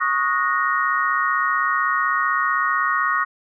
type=chord; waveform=sine; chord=D# minor seventh; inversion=third; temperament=equal with one note detuned; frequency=1108.7 / 1244.5 / 1453.7 / 1864.7 Hz; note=C#6 / D#6 / F#6 / A#6; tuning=0 / 0 / -31 / 0 cents; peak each=-22 / -23 / -25 / -23 dBFS; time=0-3.25 s; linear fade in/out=20 ms; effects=none